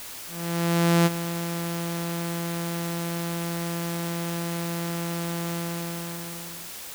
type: tone with ADSR envelope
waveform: sawtooth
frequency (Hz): 169.7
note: F3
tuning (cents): -49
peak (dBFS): -12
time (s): 0.27-6.75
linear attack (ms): 790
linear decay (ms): 29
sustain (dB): -12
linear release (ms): 1200
effects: white hiss -39 dBFS RMS until 6.94 s